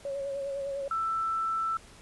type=tone with vibrato; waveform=sine; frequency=554.4 Hz; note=C#5; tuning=in tune; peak=-31 dBFS; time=0.05-0.88 s; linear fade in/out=2 ms; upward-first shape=sine; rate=9.9 Hz; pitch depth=33 cents each way
type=tone; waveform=sine; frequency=1327 Hz; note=E6; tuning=11 cents sharp; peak=-27 dBFS; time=0.91-1.77 s; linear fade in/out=2 ms
effects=pink hiss -53 dBFS RMS until 2.01 s + resampled to 24000 Hz